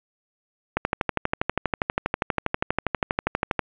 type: click train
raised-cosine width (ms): 0.5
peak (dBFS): -6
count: 36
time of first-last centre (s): 0.77-3.593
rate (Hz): 12.4
effects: resampled to 8000 Hz + 7-bit